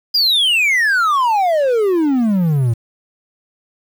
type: exponential sweep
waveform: triangle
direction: down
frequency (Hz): 4978 to 110.5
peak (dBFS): -10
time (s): 0.14-2.74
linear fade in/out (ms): 10
effects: 7-bit

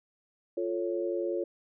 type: chord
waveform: sine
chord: F augmented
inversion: none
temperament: equal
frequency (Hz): 349.2 / 440 / 554.4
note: F4 / A4 / C#5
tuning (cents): 0 / 0 / 0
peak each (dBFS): -31 / -35 / -34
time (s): 0.57-1.44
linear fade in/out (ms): 5
effects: none

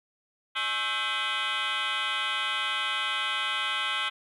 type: tone with frequency modulation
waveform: sine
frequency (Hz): 2276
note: C#7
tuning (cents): +45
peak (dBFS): -24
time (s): 0.55-4.1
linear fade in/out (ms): 20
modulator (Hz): 239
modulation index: 5.1
effects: tanh soft clip ceiling -25 dBFS + 11-bit

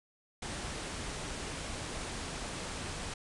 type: low-pass noise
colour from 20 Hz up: pink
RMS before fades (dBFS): -40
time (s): 0.42-3.14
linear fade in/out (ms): 5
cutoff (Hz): 10000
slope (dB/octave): 96
effects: none

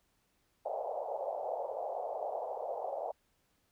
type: band-pass noise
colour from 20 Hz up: pink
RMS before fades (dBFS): -38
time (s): 0.65-3.12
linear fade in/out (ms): 10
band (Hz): 520 to 800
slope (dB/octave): 48
effects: pink hiss -75 dBFS RMS until 3.71 s

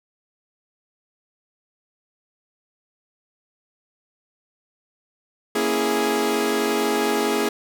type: chord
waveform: sawtooth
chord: A# half-diminished seventh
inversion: none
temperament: equal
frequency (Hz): 233.1 / 277.2 / 329.6 / 415.3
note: A#3 / C#4 / E4 / G#4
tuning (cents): 0 / 0 / 0 / 0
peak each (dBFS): -23 / -24 / -23 / -18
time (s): 5.55-7.49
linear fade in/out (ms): 5
effects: none

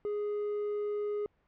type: tone with quantisation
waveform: triangle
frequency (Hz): 415.3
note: G#4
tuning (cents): 0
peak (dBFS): -29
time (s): 0.05-1.26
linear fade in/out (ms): 0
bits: 9
effects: pink hiss -72 dBFS RMS until 1.47 s + low-pass 2000 Hz 12 dB/octave

